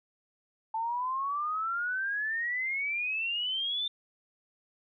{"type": "exponential sweep", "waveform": "sine", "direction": "up", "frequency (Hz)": [880, 3595], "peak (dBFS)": -29, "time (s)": [0.74, 3.88], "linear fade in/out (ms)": 5, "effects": []}